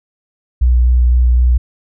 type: tone with vibrato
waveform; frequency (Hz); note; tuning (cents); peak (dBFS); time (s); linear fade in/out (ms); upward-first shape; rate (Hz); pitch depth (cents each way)
sine; 61.2; B1; -15; -7; 0.61-1.58; 10; square; 3.9; 12
effects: none